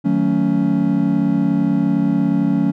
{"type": "chord", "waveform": "triangle", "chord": "D# half-diminished seventh", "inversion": "none", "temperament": "just", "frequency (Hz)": [155.56, 186.68, 224, 280], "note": ["D#3", "F#3", "A3", "C#4"], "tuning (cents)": [0, 16, 31, 18], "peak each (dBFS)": [-21, -17, -18, -16], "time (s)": [0.04, 2.72], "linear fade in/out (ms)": 20, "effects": []}